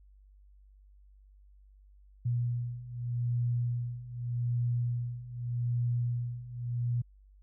sine beating tone pair, 120 / 120.83 Hz, B2 / B2, -49 / -37 cents, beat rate 0.83 Hz, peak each -34 / -31 dBFS, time 2.25-7.02 s, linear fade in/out 10 ms, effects added 49 Hz sine -55 dBFS peak until 7.42 s

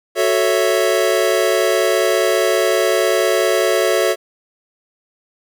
square chord, F# minor seventh, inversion none, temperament equal, 370 / 440 / 554.4 / 659.3 Hz, F#4 / A4 / C#5 / E5, 0 / 0 / 0 / 0 cents, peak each -20 dBFS, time 0.15-4.16 s, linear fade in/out 50 ms, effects none

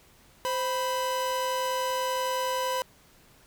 45% pulse tone pair together, 519.2 / 987.8 Hz, C5 / B5, -13 / 0 cents, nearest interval major seventh, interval 1113 cents, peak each -30 / -29 dBFS, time 0.45-2.82 s, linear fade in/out 0 ms, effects pink hiss -58 dBFS RMS until 3.46 s

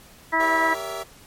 harmonic tone, 325 Hz, E4, 24 cents flat, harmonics 1 / 2 / 3 / 4 / 5 / 6, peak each -29 / -28 / -22 / -27 / -30 / -22 dBFS, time 0.32-0.75 s, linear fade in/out 20 ms
25% pulse chord, G diminished seventh, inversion none, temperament equal with one note detuned, 392 / 466.2 / 567.3 / 659.3 Hz, G4 / Bb4 / Db5 / Fb5, 0 / 0 / +40 / 0 cents, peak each -32 / -34 / -34 / -28 dBFS, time 0.39-1.04 s, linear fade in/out 20 ms
effects pink hiss -49 dBFS RMS until 1.26 s + MP3 64 kbps

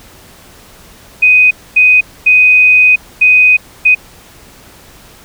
sine tone bursts at uneven times, 2500 Hz, D#7, 8 cents sharp, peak -3 dBFS, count 5, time 1.22-1.51 / 1.76-2.01 / 2.26-2.96 / 3.21-3.57 / 3.85-3.95 s, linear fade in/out 10 ms, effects pink hiss -39 dBFS RMS until 5.24 s

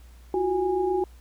sine tone cluster, 343.1 / 370.9 / 822 Hz, F4 / F#4 / G#5, -31 / +4 / -18 cents, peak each -31 / -23 / -29 dBFS, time 0.34-1.04 s, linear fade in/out 2 ms, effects added 60 Hz sine -46 dBFS peak until 1.2 s + pink hiss -59 dBFS RMS until 1.2 s

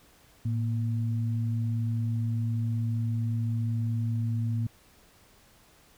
sine tone pair together, 111.8 / 236.9 Hz, A2 / A#3, +28 / +28 cents, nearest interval octave + minor second, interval 1300 cents, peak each -26 / -35 dBFS, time 0.45-4.67 s, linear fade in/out 5 ms, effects pink hiss -59 dBFS RMS until 5.97 s

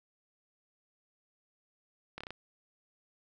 slowing click train, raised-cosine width 0.3 ms, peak -25 dBFS, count 5, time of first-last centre 2.18-2.306 s, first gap 26 ms, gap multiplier 1.13, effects none

